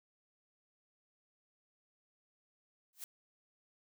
blue noise with exponential growth, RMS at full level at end -40 dBFS, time 2.93-3.04 s, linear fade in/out 1 ms, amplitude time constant 23 ms, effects none

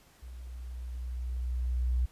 sine tone with level ramp, 61.74 Hz, B1, in tune, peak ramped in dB -42 to -24 dBFS, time 0.22-2.06 s, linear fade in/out 10 ms, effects pink hiss -61 dBFS RMS until 2.11 s + resampled to 32000 Hz

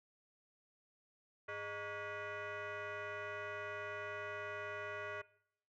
sine tone with frequency modulation, 415.3 Hz, G#4, in tune, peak -40 dBFS, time 1.48-5.22 s, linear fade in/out 10 ms, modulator 515 Hz, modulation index 3.5, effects noise-tail reverb RT60 0.7 s tail -22 dB re dry + tanh soft clip ceiling -38 dBFS

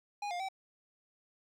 square tone with pitch steps, 821 / 706 / 768 Hz, G#5 / F5 / G5, -20 / +19 / -36 cents, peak -36 dBFS, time 0.22-0.487 s, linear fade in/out 5 ms, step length 89 ms, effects low-pass 6000 Hz 12 dB/octave + 12-bit

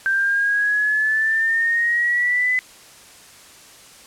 sine exponential sweep, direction up, 1568 to 2017 Hz, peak -16 dBFS, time 0.06-2.59 s, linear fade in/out 0 ms, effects white hiss -45 dBFS RMS until 4.06 s + low-pass 10000 Hz 12 dB/octave

